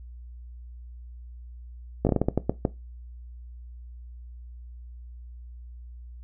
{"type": "slowing click train", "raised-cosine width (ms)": 2, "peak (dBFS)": -8, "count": 10, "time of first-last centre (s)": [2.05, 2.652], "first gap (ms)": 18, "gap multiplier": 1.31, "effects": ["noise-tail reverb RT60 0.2 s tail -17 dB re dry", "added 60 Hz sine -40 dBFS peak until 6.23 s"]}